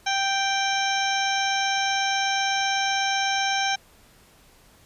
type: harmonic tone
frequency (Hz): 784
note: G5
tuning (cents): 0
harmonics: 1 / 2 / 3 / 4 / 5 / 7 / 8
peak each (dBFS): -25 / -28 / -30 / -31 / -32 / -33 / -34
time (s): 0.06-3.76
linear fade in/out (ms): 10
effects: pink hiss -55 dBFS RMS until 4.85 s + resampled to 32000 Hz